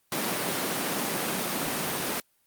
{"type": "high-pass noise", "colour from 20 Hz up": "pink", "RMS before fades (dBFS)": -29, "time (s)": [0.12, 2.2], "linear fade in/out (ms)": 2, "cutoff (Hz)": 170, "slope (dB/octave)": 24, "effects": ["white hiss -69 dBFS RMS until 2.46 s", "Opus 32 kbps"]}